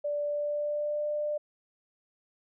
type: tone with pitch glide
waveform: sine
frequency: 585 to 595.9 Hz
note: D5 to D5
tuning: -7 to +25 cents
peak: -28 dBFS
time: 0.04-1.38 s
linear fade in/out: 10 ms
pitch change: +32 cents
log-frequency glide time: 0.23-1.07 s
effects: none